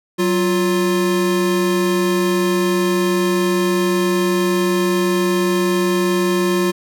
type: tone pair together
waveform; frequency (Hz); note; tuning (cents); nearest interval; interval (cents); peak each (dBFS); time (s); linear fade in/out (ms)
square; 186.5 / 351.7; F#3 / F4; +14 / +12; major seventh; 1098; -20 / -17; 0.18-6.72; 20
effects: none